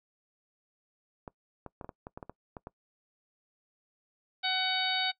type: clicks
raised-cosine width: 1 ms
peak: -27 dBFS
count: 11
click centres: 1.278 / 1.663 / 1.812 / 1.845 / 1.892 / 2.069 / 2.175 / 2.228 / 2.296 / 2.568 / 2.671 s
type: harmonic tone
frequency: 750 Hz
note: F#5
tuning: 23 cents sharp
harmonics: 1 / 2 / 3 / 4 / 5 / 6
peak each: -34 / -35 / -35 / -36 / -32 / -37 dBFS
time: 4.43-5.12 s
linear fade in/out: 20 ms
effects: noise-tail reverb RT60 0.1 s tail -22 dB re dry